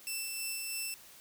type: tone with tremolo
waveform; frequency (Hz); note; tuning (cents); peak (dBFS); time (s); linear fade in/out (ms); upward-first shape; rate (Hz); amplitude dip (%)
10% pulse; 2667; E7; +20; -26; 0.07-0.94; 0; sine; 3.1; 25
effects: white hiss -55 dBFS RMS until 1.2 s